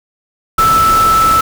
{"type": "tone in noise", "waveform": "sine", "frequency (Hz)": 1318.5, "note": "E6", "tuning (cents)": 0, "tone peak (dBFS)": -7, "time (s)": [0.58, 1.41], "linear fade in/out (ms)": 5, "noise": "pink", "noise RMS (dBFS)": -19, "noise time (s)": [0.58, 1.41], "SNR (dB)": 9, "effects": []}